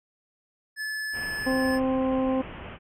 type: tone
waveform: square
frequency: 1728 Hz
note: A6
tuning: 32 cents flat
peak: -30 dBFS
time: 0.76-1.8 s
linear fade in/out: 50 ms
type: low-pass noise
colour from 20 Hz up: pink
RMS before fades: -40 dBFS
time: 1.12-2.79 s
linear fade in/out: 50 ms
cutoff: 3100 Hz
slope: 96 dB/octave
type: harmonic tone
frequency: 261.6 Hz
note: C4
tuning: in tune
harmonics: 1 / 2 / 3 / 4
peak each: -24 / -27 / -35 / -36 dBFS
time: 1.46-2.42 s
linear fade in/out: 10 ms
effects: low-pass 11000 Hz 12 dB/octave